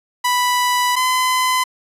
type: tone pair in turn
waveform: sawtooth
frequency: 987.8 / 1017.9 Hz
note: B5 / C6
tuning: 0 / -48 cents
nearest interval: minor second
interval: 52 cents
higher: second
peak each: -11 dBFS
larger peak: neither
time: 0.24-0.96 / 0.96-1.64 s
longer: first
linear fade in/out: 10 ms
effects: resampled to 32000 Hz